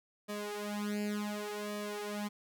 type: tone with flanger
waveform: sawtooth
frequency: 207.7 Hz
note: G#3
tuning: in tune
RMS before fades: -38 dBFS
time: 0.28-2.29 s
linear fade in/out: 20 ms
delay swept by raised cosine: 1.7 to 4.4 ms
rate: 0.68 Hz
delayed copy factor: +0.95
effects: none